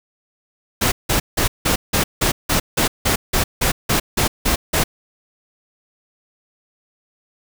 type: noise bursts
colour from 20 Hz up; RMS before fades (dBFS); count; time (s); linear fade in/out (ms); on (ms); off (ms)
pink; -17; 15; 0.81-4.84; 10; 110; 170
effects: none